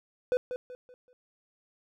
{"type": "tone with echo", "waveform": "triangle", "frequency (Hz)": 499.6, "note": "B4", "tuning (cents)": 20, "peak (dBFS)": -21, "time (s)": [0.32, 0.37], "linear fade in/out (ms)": 0, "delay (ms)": 190, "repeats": 4, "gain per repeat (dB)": -9, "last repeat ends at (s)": 1.13, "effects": []}